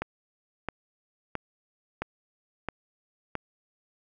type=click train; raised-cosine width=0.5 ms; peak=-15 dBFS; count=6; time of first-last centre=0.02-3.353 s; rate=1.5 Hz; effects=none